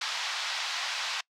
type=band-pass noise; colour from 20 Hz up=white; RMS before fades=-33 dBFS; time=0.01-1.21 s; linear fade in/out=5 ms; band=770 to 5000 Hz; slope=24 dB/octave; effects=noise-tail reverb RT60 0.1 s tail -25 dB re dry